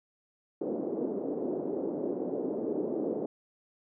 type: band-pass noise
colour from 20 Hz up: pink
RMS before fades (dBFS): -33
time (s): 0.61-3.26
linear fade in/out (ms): 5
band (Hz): 270 to 480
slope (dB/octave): 24
effects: none